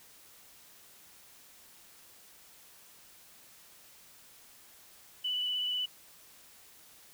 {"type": "tone with vibrato", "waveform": "sine", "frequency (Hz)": 2976, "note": "F#7", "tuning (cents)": 9, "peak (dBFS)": -30, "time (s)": [5.24, 5.86], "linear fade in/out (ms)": 10, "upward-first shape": "sine", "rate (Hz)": 16, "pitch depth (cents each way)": 16, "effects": ["white hiss -57 dBFS RMS until 7.13 s"]}